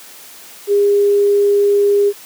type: tone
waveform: sine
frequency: 406 Hz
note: G#4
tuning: 39 cents flat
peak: -9 dBFS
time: 0.67-2.13 s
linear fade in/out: 50 ms
effects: white hiss -38 dBFS RMS until 2.25 s + high-pass 200 Hz 12 dB/octave